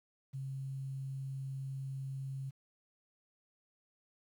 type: tone with quantisation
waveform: sine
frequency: 134.9 Hz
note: C#3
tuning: 47 cents flat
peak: -38 dBFS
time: 0.33-2.51 s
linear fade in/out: 20 ms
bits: 11
effects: none